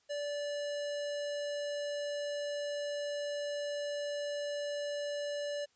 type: tone with notch filter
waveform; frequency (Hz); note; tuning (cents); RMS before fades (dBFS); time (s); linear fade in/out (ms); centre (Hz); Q
square; 581; D5; -19; -37; 0.09-5.66; 20; 1200; 1.1
effects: white hiss -72 dBFS RMS until 5.75 s + resampled to 16000 Hz